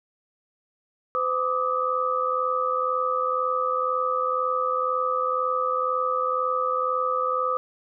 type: tone cluster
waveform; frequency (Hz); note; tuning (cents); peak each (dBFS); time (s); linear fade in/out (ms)
sine; 510 / 1178 / 1260; C5 / D6 / D#6; -44 / +5 / +21; -27 / -26 / -26; 1.15-7.57; 0
effects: none